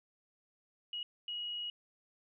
sine tone bursts at uneven times, 2900 Hz, F#7, 35 cents flat, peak -37 dBFS, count 2, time 0.93-1.03 / 1.28-1.7 s, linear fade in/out 2 ms, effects none

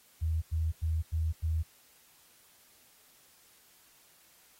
sine tone bursts, 80.3 Hz, E2, 45 cents flat, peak -27 dBFS, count 5, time 0.21-1.632 s, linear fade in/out 20 ms, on 210 ms, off 93 ms, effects white hiss -62 dBFS RMS until 4.59 s + AAC 48 kbps

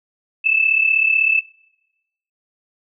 sine tone pair together, 2601 / 2637 Hz, E7 / E7, -24 / 0 cents, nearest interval unison, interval 24 cents, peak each -18 / -15 dBFS, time 0.44-1.41 s, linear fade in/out 20 ms, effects noise-tail reverb RT60 1.0 s tail -25 dB re dry

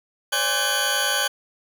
20% pulse tone cluster, 528 / 579 / 818 / 1524 / 3343 Hz, C5 / D5 / G#5 / G6 / G#7, +16 / -25 / -26 / -49 / +11 cents, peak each -27 / -25 / -24 / -18 / -21 dBFS, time 0.32-1.28 s, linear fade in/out 10 ms, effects none

